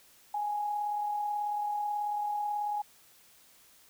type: tone with amplitude modulation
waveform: sine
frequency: 830.6 Hz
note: G#5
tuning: in tune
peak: -28 dBFS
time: 0.34-2.82 s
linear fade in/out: 5 ms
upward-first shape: sine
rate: 38.3 Hz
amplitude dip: 35%
effects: white hiss -60 dBFS RMS until 3.89 s